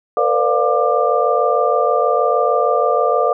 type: tone cluster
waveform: sine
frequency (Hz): 458.6 / 505 / 586 / 706 / 1189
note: A#4 / B4 / D5 / F5 / D6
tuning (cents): -28 / +39 / -4 / +19 / +21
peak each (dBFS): -19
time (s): 0.17-3.33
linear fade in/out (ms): 2
effects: none